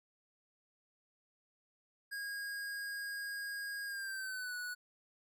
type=tone with pitch glide; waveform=square; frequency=1634 to 1472.6 Hz; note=G#6 to F#6; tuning=-29 to -9 cents; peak=-40 dBFS; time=2.11-4.75 s; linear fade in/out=20 ms; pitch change=-180 cents; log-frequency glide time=3.85-4.55 s; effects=none